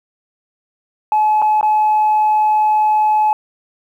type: tone with dropouts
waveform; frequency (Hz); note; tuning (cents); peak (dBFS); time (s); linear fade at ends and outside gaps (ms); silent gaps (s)
sine; 855; A5; -50; -9; 1.12-3.33; 1; 1.418-1.423 / 1.611-1.629
effects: tanh soft clip ceiling -8 dBFS + 8-bit